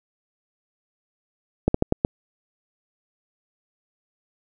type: slowing click train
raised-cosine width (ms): 2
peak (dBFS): -4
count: 5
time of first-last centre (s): 1.68-2.049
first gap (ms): 64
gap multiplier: 1.25
effects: none